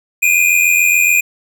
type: tone pair together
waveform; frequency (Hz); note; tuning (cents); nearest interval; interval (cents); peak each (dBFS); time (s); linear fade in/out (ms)
square; 2400 / 2487; D7 / D#7; +37 / -1; minor second; 62; -13; 0.22-1.21; 10
effects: none